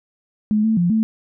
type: tone with pitch steps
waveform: sine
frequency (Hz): 212.7 / 221.5 / 174.2 / 220.6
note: G#3 / A3 / F3 / A3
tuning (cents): +42 / +12 / -4 / +5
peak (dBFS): -14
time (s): 0.51-1.03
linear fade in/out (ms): 0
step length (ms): 130
effects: none